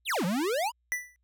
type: exponential two-way sweep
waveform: square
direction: down then up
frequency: 4374 to 164.81 to 1026 Hz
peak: -27 dBFS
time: 0.05-0.72 s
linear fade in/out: 50 ms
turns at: 0.25 s
type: tone with exponential decay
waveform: square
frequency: 1975.5 Hz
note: B6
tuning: in tune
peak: -25 dBFS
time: 0.92-1.16 s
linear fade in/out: 0 ms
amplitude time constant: 52 ms
effects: added 60 Hz sine -70 dBFS peak until 1.23 s